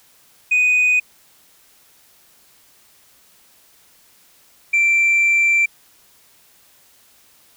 sine tone pair in turn, 2489 / 2349 Hz, D#7 / D7, 0 / 0 cents, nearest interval minor second, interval 100 cents, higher first, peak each -10 dBFS, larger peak neither, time 0.51-1 / 4.73-5.66 s, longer second, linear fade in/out 10 ms, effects tanh soft clip ceiling -11 dBFS + white hiss -53 dBFS RMS until 7.56 s

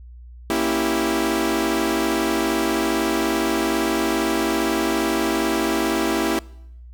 sawtooth chord, A# diminished seventh, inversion none, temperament equal, 233.1 / 277.2 / 329.6 / 392 Hz, A#3 / C#4 / E4 / G4, 0 / 0 / 0 / 0 cents, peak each -23 / -23 / -18 / -22 dBFS, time 0.5-6.39 s, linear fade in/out 0 ms, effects noise-tail reverb RT60 0.8 s tail -23 dB re dry + added 60 Hz sine -38 dBFS peak until 6.93 s

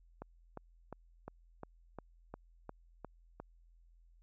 click train, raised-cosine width 1 ms, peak -30 dBFS, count 10, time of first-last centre 0.22-3.4 s, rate 2.83 Hz, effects added 42 Hz sine -61 dBFS peak until 4.22 s

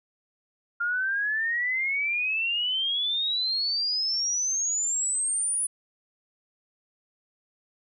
sine exponential sweep, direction up, 1396.9 to 9980 Hz, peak -24 dBFS, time 0.8-5.67 s, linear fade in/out 10 ms, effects none

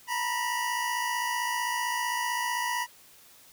25% pulse tone pair together, 921 / 976.6 Hz, A#5 / B5, -21 / -20 cents, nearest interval minor second, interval 101 cents, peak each -30 / -25 dBFS, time 0.07-2.87 s, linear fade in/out 50 ms, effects white hiss -55 dBFS RMS until 3.52 s

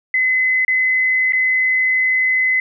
sine tone with dropouts, 2033 Hz, B6, 50 cents sharp, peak -13 dBFS, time 0.14-2.6 s, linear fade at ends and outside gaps 2 ms, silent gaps 0.649-0.68 / 1.323-1.332 s, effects none

